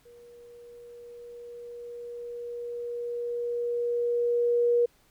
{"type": "tone with level ramp", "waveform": "sine", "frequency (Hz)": 477.7, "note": "A#4", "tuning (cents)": 42, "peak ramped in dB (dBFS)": [-49, -19], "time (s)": [0.05, 4.86], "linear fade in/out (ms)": 10, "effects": ["pink hiss -64 dBFS RMS until 5.1 s"]}